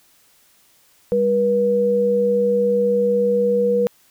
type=tone pair together; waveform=sine; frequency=199.36 / 483 Hz; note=G3 / B4; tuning=+29 / -39 cents; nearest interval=octave + minor third; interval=1532 cents; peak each=-23 / -15 dBFS; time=1.12-3.87 s; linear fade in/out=0 ms; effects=white hiss -56 dBFS RMS until 4.1 s